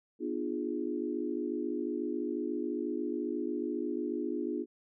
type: chord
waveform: sine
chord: B diminished seventh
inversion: none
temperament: equal with one note detuned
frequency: 246.9 / 301.1 / 349.2 / 415.3 Hz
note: B3 / D4 / F4 / Ab4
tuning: 0 / +43 / 0 / 0 cents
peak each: -38 / -36 / -36 / -39 dBFS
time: 0.19-4.66 s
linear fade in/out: 50 ms
effects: none